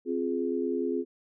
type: chord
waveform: sine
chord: F minor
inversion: second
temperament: just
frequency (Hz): 261.9 / 349.2 / 419.1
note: C4 / F4 / Ab4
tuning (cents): +2 / 0 / +16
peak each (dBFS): -31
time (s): 0.05-1.05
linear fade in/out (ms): 50
effects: none